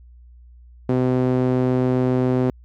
sawtooth tone with band-pass filter, 127.3 Hz, C3, 47 cents flat, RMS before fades -19 dBFS, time 0.89-2.5 s, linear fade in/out 0 ms, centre 330 Hz, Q 1.2, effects added 60 Hz sine -43 dBFS peak until 2.64 s

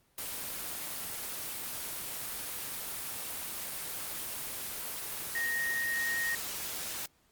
sine tone in noise, 1864.7 Hz, A#6, in tune, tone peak -30 dBFS, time 5.35-6.35 s, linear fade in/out 2 ms, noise white, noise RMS -38 dBFS, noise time 0.18-7.06 s, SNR +5 dB, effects pink hiss -69 dBFS RMS until 7.31 s + Opus 24 kbps

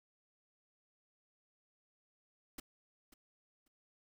pink noise with echo, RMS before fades -45 dBFS, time 2.58-2.6 s, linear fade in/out 5 ms, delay 540 ms, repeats 2, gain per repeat -15 dB, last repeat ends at 3.68 s, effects none

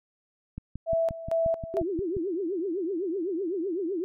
click train, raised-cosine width 5 ms, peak -23 dBFS, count 10, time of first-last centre 0.58-2.167 s, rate 5.67 Hz
sine tone with tremolo, 659.3 Hz, E5, in tune, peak -22 dBFS, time 0.86-1.83 s, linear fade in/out 50 ms, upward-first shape square, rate 2.2 Hz, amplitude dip 80%
sine tone with vibrato, 359.5 Hz, F#4, 50 cents flat, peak -27 dBFS, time 1.74-4.04 s, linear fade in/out 0 ms, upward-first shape triangle, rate 7.9 Hz, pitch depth 260 cents each way
effects none

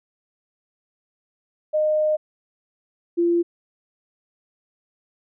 sine tone pair in turn, 614 / 343.2 Hz, D#5 / F4, -23 / -30 cents, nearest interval minor seventh, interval 1007 cents, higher first, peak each -17 / -16 dBFS, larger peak second, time 1.73-2.17 / 3.17-3.43 s, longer first, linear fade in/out 20 ms, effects none

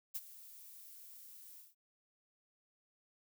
violet noise with ADSR envelope, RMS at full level -38 dBFS, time 0.14-1.75 s, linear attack 18 ms, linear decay 39 ms, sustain -17 dB, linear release 180 ms, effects none

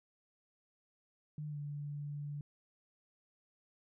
sine tone with pitch glide, 150.5 to 145.54 Hz, D3 to D3, +43 to -15 cents, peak -39 dBFS, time 1.38-2.41 s, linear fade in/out 2 ms, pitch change -58 cents, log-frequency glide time 1.48-1.58 s, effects none

